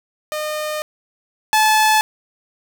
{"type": "tone pair in turn", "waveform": "sawtooth", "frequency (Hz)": [610, 865.1], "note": ["D#5", "A5"], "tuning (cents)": [-34, -30], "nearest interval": "tritone", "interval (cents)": 604, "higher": "second", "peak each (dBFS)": [-18, -8], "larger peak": "second", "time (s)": [[0.32, 0.82], [1.53, 2.01]], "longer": "first", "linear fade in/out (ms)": 0, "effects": ["7-bit"]}